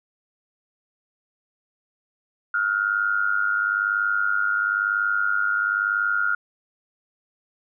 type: tone with amplitude modulation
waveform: sine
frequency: 1417 Hz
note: F6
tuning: 25 cents sharp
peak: -16 dBFS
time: 2.54-6.35 s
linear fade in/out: 5 ms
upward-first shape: sine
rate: 101 Hz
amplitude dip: 80%
effects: none